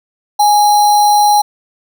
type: tone with sample-and-hold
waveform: sine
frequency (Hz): 830.6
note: G#5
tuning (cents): 0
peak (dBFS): -6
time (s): 0.39-1.42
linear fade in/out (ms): 10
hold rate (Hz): 4900
effects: none